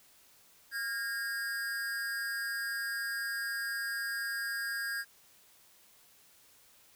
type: tone with amplitude modulation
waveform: square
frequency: 1626 Hz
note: G#6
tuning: 37 cents flat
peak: -31 dBFS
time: 0.71-5.05 s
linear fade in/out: 50 ms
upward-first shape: sine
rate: 224 Hz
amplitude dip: 70%
effects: white hiss -62 dBFS RMS until 6.95 s